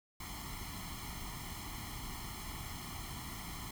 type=noise with comb filter; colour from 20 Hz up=pink; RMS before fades=-44 dBFS; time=0.2-3.71 s; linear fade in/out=5 ms; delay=0.95 ms; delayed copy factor=+0.85; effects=none